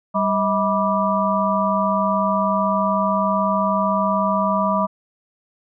harmonic tone with a mistuned harmonic, 196 Hz, G3, in tune, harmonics 1 / 3 / 5 / 6, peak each -22 / -22 / -22 / -22 dBFS, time 0.14-4.87 s, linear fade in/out 20 ms, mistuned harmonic 3, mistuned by +140 cents, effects none

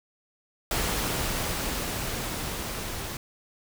pink noise with level ramp, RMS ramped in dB -27 to -35 dBFS, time 0.71-3.17 s, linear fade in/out 2 ms, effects none

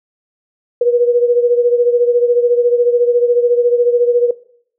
sine beating tone pair, 480 / 494 Hz, B4 / B4, -49 / 0 cents, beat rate 14 Hz, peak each -11 / -15 dBFS, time 0.81-4.31 s, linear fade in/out 5 ms, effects noise-tail reverb RT60 0.6 s tail -19 dB re dry

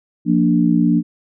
sine chord, Bb major, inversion second, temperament equal, 174.61 / 233.1 / 293.7 Hz, F3 / Bb3 / D4, 0 / 0 / 0 cents, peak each -16 dBFS, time 0.25-1.03 s, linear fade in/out 50 ms, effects none

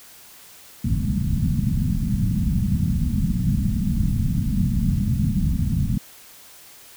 white low-pass noise, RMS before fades -21 dBFS, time 0.84-5.98 s, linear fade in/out 5 ms, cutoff 220 Hz, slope 48 dB/octave, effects white hiss -46 dBFS RMS until 6.96 s

